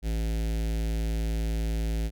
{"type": "tone with notch filter", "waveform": "square", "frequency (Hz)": 55, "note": "A1", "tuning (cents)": 0, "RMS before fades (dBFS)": -28, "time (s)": [0.02, 2.11], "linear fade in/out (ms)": 50, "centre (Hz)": 1100, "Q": 0.81, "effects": []}